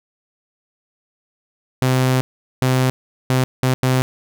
sawtooth tone bursts at uneven times, 129.1 Hz, C3, 23 cents flat, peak -10 dBFS, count 5, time 1.82-2.21 / 2.62-2.9 / 3.3-3.44 / 3.63-3.74 / 3.83-4.02 s, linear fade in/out 0 ms, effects none

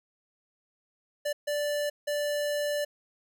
square tone bursts at uneven times, 586 Hz, D5, 4 cents flat, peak -28 dBFS, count 3, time 1.25-1.33 / 1.47-1.9 / 2.07-2.85 s, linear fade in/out 10 ms, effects none

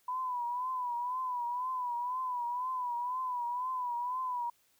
sine tone with vibrato, 991 Hz, B5, 6 cents sharp, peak -32 dBFS, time 0.08-4.5 s, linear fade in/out 5 ms, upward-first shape triangle, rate 2 Hz, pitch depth 82 cents each way, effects white hiss -70 dBFS RMS until 4.79 s

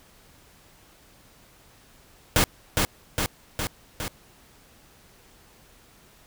pink noise with echo, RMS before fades -19 dBFS, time 2.36-2.44 s, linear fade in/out 0 ms, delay 410 ms, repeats 4, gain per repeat -3 dB, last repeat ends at 4.08 s, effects pink hiss -55 dBFS RMS until 6.26 s

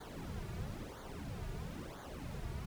brown noise with flanger, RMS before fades -44 dBFS, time 0-2.66 s, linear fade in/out 10 ms, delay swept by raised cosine 0.37 to 3.87 ms, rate 1 Hz, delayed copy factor -0.8, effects none

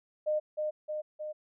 sine tone with echo, 610 Hz, D#5, 34 cents flat, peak -26 dBFS, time 0.26-0.4 s, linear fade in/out 20 ms, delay 310 ms, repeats 3, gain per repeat -3 dB, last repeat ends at 1.33 s, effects none

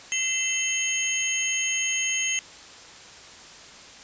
sine tone cluster, 2054 / 2642 / 3077 / 6510 Hz, C7 / E7 / G7 / G#8, -33 / +3 / -33 / -36 cents, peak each -30 / -30 / -30 / -26 dBFS, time 0.12-2.39 s, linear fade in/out 0 ms, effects white hiss -45 dBFS RMS until 4.03 s + resampled to 16000 Hz

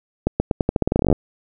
accelerating click train, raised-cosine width 2 ms, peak -3 dBFS, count 18, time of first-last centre 0.27-1.127 s, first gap 130 ms, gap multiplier 0.86, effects none

